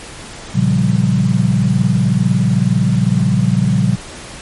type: chord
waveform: sine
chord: G half-diminished seventh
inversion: first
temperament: equal with one note detuned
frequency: 116.54 / 138.59 / 174.61 / 194.31 Hz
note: Bb2 / Db3 / F3 / G3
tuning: 0 / 0 / 0 / -15 cents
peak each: -16 dBFS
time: 0.54-3.96 s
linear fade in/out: 20 ms
effects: pink hiss -32 dBFS RMS until 4.41 s + MP3 48 kbps